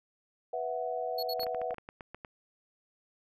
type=chord; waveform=sine; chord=B suspended fourth; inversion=none; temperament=equal with one note detuned; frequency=492.2 / 659.3 / 740 Hz; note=B4 / E5 / F#5; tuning=-6 / 0 / 0 cents; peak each=-36 dBFS; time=0.53-1.74 s; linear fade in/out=5 ms
type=tone bursts; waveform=square; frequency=4349 Hz; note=C#8; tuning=34 cents flat; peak=-35 dBFS; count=3; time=1.18-1.446 s; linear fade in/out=5 ms; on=50 ms; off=58 ms
type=clicks; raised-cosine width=0.5 ms; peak=-28 dBFS; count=12; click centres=1.395 / 1.432 / 1.467 / 1.547 / 1.616 / 1.708 / 1.744 / 1.783 / 1.889 / 2.008 / 2.146 / 2.248 s
effects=none